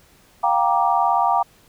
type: chord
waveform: sine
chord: G minor seventh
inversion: third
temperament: just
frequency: 705.6 / 784 / 940.8 / 1176 Hz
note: F5 / G5 / Bb5 / D6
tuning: +18 / 0 / +16 / +2 cents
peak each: -21 / -20 / -20 / -23 dBFS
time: 0.43-1.43 s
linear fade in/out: 10 ms
effects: pink hiss -54 dBFS RMS until 1.68 s